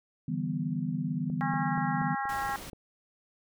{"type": "chord", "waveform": "sine", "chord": "E minor seventh", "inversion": "third", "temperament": "equal", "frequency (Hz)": [146.83, 164.81, 196, 246.9], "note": ["D3", "E3", "G3", "B3"], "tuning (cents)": [0, 0, 0, 0], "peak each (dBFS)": [-35, -33, -36, -34], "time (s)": [0.28, 2.15], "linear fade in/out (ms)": 5}
{"type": "click train", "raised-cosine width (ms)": 2, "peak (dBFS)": -32, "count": 7, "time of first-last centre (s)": [1.3, 2.732], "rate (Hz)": 4.19}
{"type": "harmonic tone", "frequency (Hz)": 271.7, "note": "C#4", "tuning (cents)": -35, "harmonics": [3, 4, 5, 6, 7], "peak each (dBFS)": [-32, -37, -38, -39, -40], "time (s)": [1.41, 2.56], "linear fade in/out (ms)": 0}
{"type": "noise", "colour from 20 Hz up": "pink", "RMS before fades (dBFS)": -43, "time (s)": [2.29, 2.7], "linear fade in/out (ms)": 2}
{"effects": []}